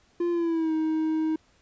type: tone with pitch glide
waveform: triangle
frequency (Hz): 346.2 to 315.6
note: F4 to D#4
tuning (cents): -15 to +25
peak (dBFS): -21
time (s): 0.2-1.36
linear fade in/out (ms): 5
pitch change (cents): -160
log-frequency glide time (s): 0.31-0.73
effects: pink hiss -63 dBFS RMS until 1.61 s + resampled to 16000 Hz